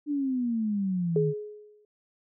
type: exponential sweep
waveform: sine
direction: down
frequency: 299.2 to 148.3 Hz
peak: -25 dBFS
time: 0.06-1.34 s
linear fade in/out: 50 ms
type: tone with exponential decay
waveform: sine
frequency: 420.2 Hz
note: G#4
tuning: 20 cents sharp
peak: -20 dBFS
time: 1.16-1.85 s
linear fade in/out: 2 ms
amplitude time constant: 150 ms
effects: none